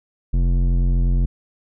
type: tone with low-pass filter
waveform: square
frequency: 44.1 Hz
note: F1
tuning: 18 cents sharp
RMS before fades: -17 dBFS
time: 0.33-1.26 s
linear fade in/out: 10 ms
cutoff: 200 Hz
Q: 0.92
effects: none